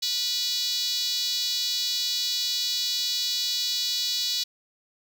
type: tone with high-pass filter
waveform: 5% pulse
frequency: 489.9 Hz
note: B4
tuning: 14 cents flat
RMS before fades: -27 dBFS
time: 0.02-4.44 s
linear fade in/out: 10 ms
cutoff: 4100 Hz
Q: 3.9
effects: none